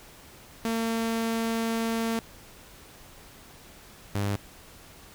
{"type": "tone pair in turn", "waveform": "sawtooth", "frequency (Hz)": [227.2, 101.21], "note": ["A#3", "G#2"], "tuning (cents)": [-44, -44], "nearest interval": "octave + major second", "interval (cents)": 1400, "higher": "first", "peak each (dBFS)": -22, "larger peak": "neither", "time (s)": [[0.65, 2.19], [4.15, 4.36]], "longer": "first", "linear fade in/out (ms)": 0, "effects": ["pink hiss -50 dBFS RMS until 5.14 s"]}